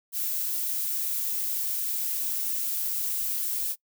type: noise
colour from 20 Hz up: violet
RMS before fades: -29 dBFS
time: 0.12-3.76 s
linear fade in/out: 50 ms
effects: noise-tail reverb RT60 0.1 s tail -23 dB re dry